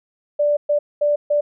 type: tone bursts at uneven times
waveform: sine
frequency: 587.3 Hz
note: D5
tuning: in tune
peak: -14 dBFS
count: 4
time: 0.39-0.57 / 0.69-0.79 / 1.01-1.16 / 1.3-1.41 s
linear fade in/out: 10 ms
effects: none